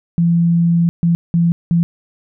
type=tone bursts at uneven times; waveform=sine; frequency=169.6 Hz; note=E3; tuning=50 cents sharp; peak=-10 dBFS; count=4; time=0.18-0.89 / 1.03-1.15 / 1.34-1.52 / 1.71-1.83 s; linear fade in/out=0 ms; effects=none